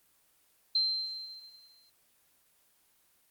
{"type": "tone with exponential decay", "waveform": "sine", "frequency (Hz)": 4127, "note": "C8", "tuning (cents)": -25, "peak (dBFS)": -23, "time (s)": [0.75, 1.9], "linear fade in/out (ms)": 5, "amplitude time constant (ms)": 250, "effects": ["white hiss -68 dBFS RMS until 3.3 s", "Opus 24 kbps"]}